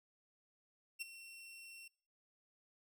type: tone with ADSR envelope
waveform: sawtooth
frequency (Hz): 2716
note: F7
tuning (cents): -49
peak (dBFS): -35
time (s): 0.99-1.88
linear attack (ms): 27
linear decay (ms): 14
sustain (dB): -14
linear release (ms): 6
effects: noise-tail reverb RT60 0.5 s tail -24 dB re dry